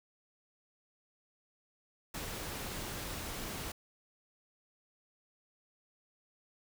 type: noise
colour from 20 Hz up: pink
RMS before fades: -41 dBFS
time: 2.14-3.72 s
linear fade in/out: 5 ms
effects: none